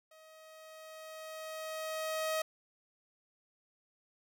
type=tone with level ramp; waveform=sawtooth; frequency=632 Hz; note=D#5; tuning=27 cents sharp; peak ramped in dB=-53 to -27 dBFS; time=0.11-2.42 s; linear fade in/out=5 ms; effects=none